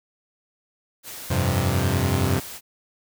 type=noise; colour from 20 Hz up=white; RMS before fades=-37 dBFS; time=1.03-2.61 s; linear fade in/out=50 ms
type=chord; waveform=sawtooth; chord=F suspended second; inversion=none; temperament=equal; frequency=87.31 / 98 / 130.81 Hz; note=F2 / G2 / C3; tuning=0 / 0 / 0 cents; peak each=-20 dBFS; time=1.3-2.4 s; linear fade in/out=10 ms
effects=none